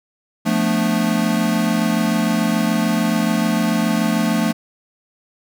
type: chord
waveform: square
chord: B half-diminished seventh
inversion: second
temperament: equal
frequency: 174.61 / 220 / 246.9 / 293.7 Hz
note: F3 / A3 / B3 / D4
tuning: 0 / 0 / 0 / 0 cents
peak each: -23 / -19 / -25 / -25 dBFS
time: 0.45-4.53 s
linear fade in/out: 20 ms
effects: none